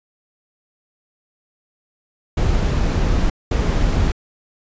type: noise bursts at uneven times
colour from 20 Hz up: brown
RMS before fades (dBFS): -17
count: 2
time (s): 2.37-3.3 / 3.51-4.12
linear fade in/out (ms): 5
effects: resampled to 16000 Hz